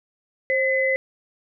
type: tone pair together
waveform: sine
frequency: 530.5 / 2024 Hz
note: C5 / B6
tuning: +24 / +42 cents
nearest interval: octave + major seventh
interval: 2318 cents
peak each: -21 dBFS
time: 0.5-0.96 s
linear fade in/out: 0 ms
effects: none